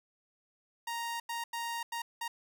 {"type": "tone bursts at uneven times", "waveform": "sawtooth", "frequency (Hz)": 933, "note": "A#5", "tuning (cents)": 1, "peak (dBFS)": -31, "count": 5, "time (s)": [[0.87, 1.2], [1.29, 1.44], [1.53, 1.83], [1.92, 2.02], [2.21, 2.28]], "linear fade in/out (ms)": 5, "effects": []}